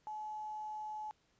sine tone with quantisation, 855 Hz, A5, 50 cents flat, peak -40 dBFS, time 0.07-1.11 s, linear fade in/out 0 ms, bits 10, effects pink hiss -74 dBFS RMS until 1.39 s + resampled to 16000 Hz

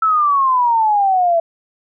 sine exponential sweep, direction down, 1326 to 660 Hz, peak -11 dBFS, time 0.02-1.4 s, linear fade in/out 5 ms, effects none

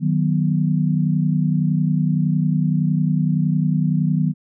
sine chord, B major, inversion first, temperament just, 154.34 / 185.21 / 246.9 Hz, D#3 / F#3 / B3, -14 / +2 / 0 cents, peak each -18 / -20 / -24 dBFS, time 0-4.34 s, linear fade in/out 50 ms, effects none

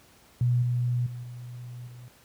sine tone with level steps, 122.3 Hz, B2, 16 cents flat, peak -20 / -23 / -34 / -37 / -42 dBFS, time 0.41-2.08 s, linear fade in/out 0 ms, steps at 0.62 / 1.06 / 1.23 / 1.87 s, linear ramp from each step 5 ms, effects pink hiss -57 dBFS RMS until 2.24 s + high-pass 60 Hz 12 dB/octave

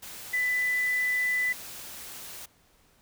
sine tone in noise, 1994 Hz, B6, 16 cents sharp, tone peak -24 dBFS, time 0.33-1.53 s, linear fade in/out 10 ms, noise white, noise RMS -42 dBFS, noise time 0.02-2.46 s, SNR +15 dB, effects pink hiss -63 dBFS RMS until 3.01 s

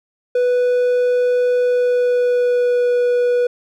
triangle tone with pitch glide, 493.9 to 488.5 Hz, B4 to B4, 0 to -19 cents, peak -11 dBFS, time 0.35-3.47 s, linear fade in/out 5 ms, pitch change -19 cents, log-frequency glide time 1.58-2.92 s, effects none

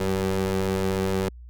25% pulse ring-modulated tone, 96.1 Hz, G2, 34 cents flat, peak -16 dBFS, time 0-1.29 s, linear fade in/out 5 ms, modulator 285 Hz, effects added 60 Hz sine -40 dBFS peak until 1.49 s

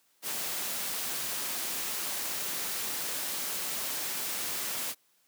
white noise, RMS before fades -34 dBFS, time 0.22-4.95 s, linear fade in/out 50 ms, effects white hiss -69 dBFS RMS until 5.27 s + high-pass 150 Hz 12 dB/octave

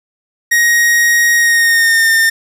45% pulse tone with pitch glide, 1881 to 1810.6 Hz, A#6 to A6, +15 to +49 cents, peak -8 dBFS, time 0.51-2.3 s, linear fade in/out 10 ms, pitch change -66 cents, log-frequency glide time 1.35-2.1 s, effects none

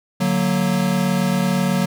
square chord, D augmented, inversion none, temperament equal, 146.83 / 185 / 233.1 Hz, D3 / F#3 / A#3, 0 / 0 / 0 cents, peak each -25 / -19 / -24 dBFS, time 0.2-1.86 s, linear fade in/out 10 ms, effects none

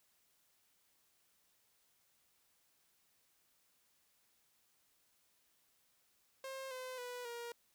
sawtooth tone with pitch steps, 533 / 512.2 / 492.2 / 472.9 Hz, C5 / C5 / B4 / A#4, +32 / -37 / -6 / +25 cents, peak -40 dBFS, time 6.44-7.52 s, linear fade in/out 2 ms, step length 270 ms, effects white hiss -75 dBFS RMS until 7.74 s

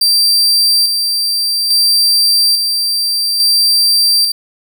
40% pulse tone with tremolo, 4699 Hz, D8, in tune, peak -7 dBFS, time 0.01-4.32 s, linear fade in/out 5 ms, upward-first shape square, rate 0.59 Hz, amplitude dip 40%, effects none

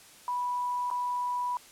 sine tone with dropouts, 983 Hz, B5, 8 cents flat, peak -28 dBFS, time 0.28-1.57 s, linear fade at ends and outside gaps 1 ms, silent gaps 0.902-0.912 s, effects white hiss -53 dBFS RMS until 1.71 s + low-pass 11000 Hz 12 dB/octave

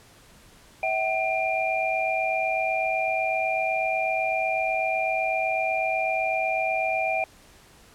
sine tone cluster, 649 / 757 / 2393 Hz, E5 / F#5 / D7, -27 / +39 / +32 cents, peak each -27 dBFS, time 0.83-7.24 s, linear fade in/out 2 ms, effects pink hiss -53 dBFS RMS until 7.94 s + low-pass 12000 Hz 12 dB/octave

